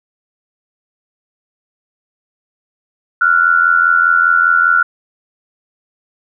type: tone pair together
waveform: sine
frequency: 1378 / 1463 Hz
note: F6 / F#6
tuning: -24 / -20 cents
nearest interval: minor second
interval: 104 cents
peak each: -11 dBFS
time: 3.21-4.83 s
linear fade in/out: 5 ms
effects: none